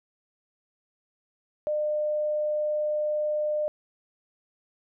sine tone, 603 Hz, D5, 46 cents sharp, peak -24 dBFS, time 1.67-3.68 s, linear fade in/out 0 ms, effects none

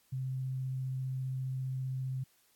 sine tone with vibrato, 130.81 Hz, C3, in tune, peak -33 dBFS, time 0.12-2.24 s, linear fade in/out 10 ms, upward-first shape triangle, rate 15 Hz, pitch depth 10 cents each way, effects white hiss -69 dBFS RMS until 2.55 s + AAC 64 kbps

